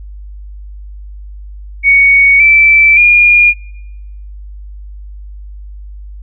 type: tone with pitch steps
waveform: sine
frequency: 2232 / 2325 / 2423 Hz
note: C#7 / D7 / D#7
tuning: +11 / -18 / -47 cents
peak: -3 dBFS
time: 1.83-3.54 s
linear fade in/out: 50 ms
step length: 570 ms
effects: noise-tail reverb RT60 0.9 s tail -23 dB re dry + added 50 Hz sine -26 dBFS peak until 6.22 s